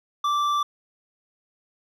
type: tone with hard clipping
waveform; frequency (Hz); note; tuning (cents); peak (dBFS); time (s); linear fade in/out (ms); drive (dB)
sine; 1170; D6; -7; -22; 0.24-0.63; 5; 7
effects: none